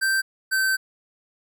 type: tone pair in turn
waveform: square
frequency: 1563 / 1545 Hz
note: G6 / G6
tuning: -6 / -26 cents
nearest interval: unison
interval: 20 cents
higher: first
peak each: -20 dBFS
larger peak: neither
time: 0.01-0.22 / 0.51-0.77 s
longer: second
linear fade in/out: 20 ms
effects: none